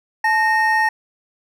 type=tone pair together; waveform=triangle; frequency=869.5 / 1846 Hz; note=A5 / A#6; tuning=-21 / -17 cents; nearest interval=octave + minor second; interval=1304 cents; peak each=-15 dBFS; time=0.24-0.89 s; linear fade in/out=5 ms; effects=none